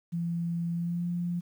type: tone with pitch glide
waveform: sine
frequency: 170 to 174.28 Hz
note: F3 to F3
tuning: -46 to -3 cents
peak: -28 dBFS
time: 0.12-1.41 s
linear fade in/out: 20 ms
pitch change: +43 cents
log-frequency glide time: 0.73-1.07 s
effects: 10-bit